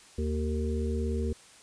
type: harmonic tone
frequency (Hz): 76.6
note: D#2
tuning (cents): -27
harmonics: 1 / 3 / 5 / 6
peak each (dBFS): -29 / -34 / -36 / -37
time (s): 0.18-1.33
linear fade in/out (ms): 5
effects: white hiss -54 dBFS RMS until 1.62 s + resampled to 22050 Hz